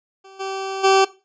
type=tone with level steps; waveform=20% pulse; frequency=386.3 Hz; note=G4; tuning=25 cents flat; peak=-37 / -20 / -7 dBFS; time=0.24-1.05 s; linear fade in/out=10 ms; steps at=0.39 / 0.83 s; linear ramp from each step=20 ms; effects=noise-tail reverb RT60 0.3 s tail -18 dB re dry + resampled to 16000 Hz